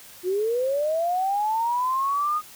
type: linear sweep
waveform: sine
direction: up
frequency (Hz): 350 to 1244.5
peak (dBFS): -21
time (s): 0.23-2.42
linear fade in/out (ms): 50
effects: white hiss -46 dBFS RMS until 2.55 s